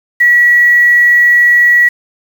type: tone with quantisation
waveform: sine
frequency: 1931 Hz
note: B6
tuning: 39 cents flat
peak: -4 dBFS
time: 0.2-1.89 s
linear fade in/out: 10 ms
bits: 5
effects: none